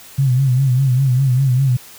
sine tone with vibrato, 130.81 Hz, C3, in tune, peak -11 dBFS, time 0.18-1.77 s, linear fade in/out 10 ms, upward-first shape sine, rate 5 Hz, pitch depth 98 cents each way, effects white hiss -40 dBFS RMS until 1.98 s

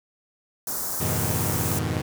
white band-stop noise, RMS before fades -29 dBFS, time 0.67-1.79 s, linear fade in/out 2 ms, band 1400 to 5600 Hz, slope 24 dB/octave
sawtooth chord, F half-diminished seventh, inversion none, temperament equal, 87.31 / 103.83 / 123.47 / 155.56 Hz, F2 / Ab2 / Cb3 / Eb3, 0 / 0 / 0 / 0 cents, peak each -26 dBFS, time 1-2.02 s, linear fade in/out 10 ms
effects none

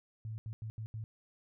sine tone bursts at uneven times, 110.1 Hz, A2, 2 cents sharp, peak -38 dBFS, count 5, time 0.25-0.38 / 0.46-0.53 / 0.62-0.7 / 0.78-0.86 / 0.94-1.04 s, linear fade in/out 0 ms, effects none

